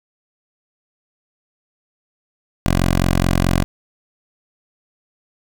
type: tone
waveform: 10% pulse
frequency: 44.65 Hz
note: F1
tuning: 39 cents sharp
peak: -6 dBFS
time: 2.66-3.64 s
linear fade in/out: 0 ms
effects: none